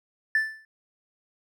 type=tone with exponential decay; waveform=triangle; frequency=1760 Hz; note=A6; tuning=in tune; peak=-14 dBFS; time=0.35-0.65 s; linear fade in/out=2 ms; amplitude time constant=65 ms; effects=tanh soft clip ceiling -15 dBFS